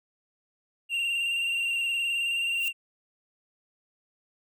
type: tone with vibrato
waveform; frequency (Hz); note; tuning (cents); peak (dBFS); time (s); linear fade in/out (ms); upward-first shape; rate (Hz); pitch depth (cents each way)
triangle; 2762; F7; -20; -24; 0.89-2.73; 50; square; 19; 24
type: noise with exponential growth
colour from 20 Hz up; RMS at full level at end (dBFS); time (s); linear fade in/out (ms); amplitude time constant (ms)
violet; -34; 2.48-2.68; 0; 43
effects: none